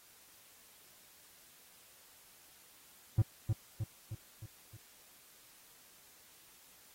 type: tone with echo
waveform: triangle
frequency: 108.8 Hz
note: A2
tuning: 19 cents flat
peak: -21 dBFS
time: 3.18-3.22 s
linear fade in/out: 5 ms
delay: 310 ms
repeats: 5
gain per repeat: -5 dB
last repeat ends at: 4.77 s
effects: white hiss -61 dBFS RMS until 6.94 s + AAC 48 kbps